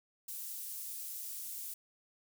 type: high-pass noise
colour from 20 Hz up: pink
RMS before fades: -43 dBFS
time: 0.28-1.74 s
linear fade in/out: 5 ms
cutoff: 11000 Hz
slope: 12 dB/octave
effects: none